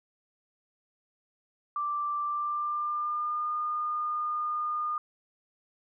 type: tone with pitch glide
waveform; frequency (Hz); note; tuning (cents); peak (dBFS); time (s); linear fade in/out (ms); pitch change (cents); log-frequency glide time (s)
sine; 1174.7 to 1217.5; D6 to D#6; 0 to -38; -28; 1.76-4.98; 2; +62; 2.22-3.52
effects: none